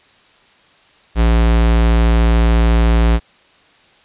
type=tone; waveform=square; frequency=57.1 Hz; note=A#1; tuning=35 cents flat; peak=-10 dBFS; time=1.15-3.2 s; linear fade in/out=50 ms; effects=white hiss -50 dBFS RMS until 4.04 s + resampled to 8000 Hz